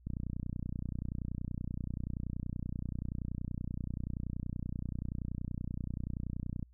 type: click train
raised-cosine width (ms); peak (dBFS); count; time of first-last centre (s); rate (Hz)
5; -25; 201; 0.07-6.627; 30.5
effects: added 60 Hz sine -58 dBFS peak until 6.73 s